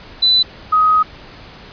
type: tone pair in turn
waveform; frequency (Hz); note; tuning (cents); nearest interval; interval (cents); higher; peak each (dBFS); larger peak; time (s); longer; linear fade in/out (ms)
sine; 3994 / 1258; B7 / D#6; +19 / +19; octave + minor sixth; 2000; first; -9; neither; 0.22-0.43 / 0.72-1.03; second; 10
effects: pink hiss -38 dBFS RMS until 1.72 s + resampled to 11025 Hz